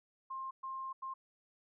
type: tone bursts at uneven times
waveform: sine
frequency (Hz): 1060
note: C6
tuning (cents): +22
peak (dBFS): -39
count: 3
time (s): 0.3-0.51 / 0.63-0.93 / 1.02-1.14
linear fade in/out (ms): 10
effects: none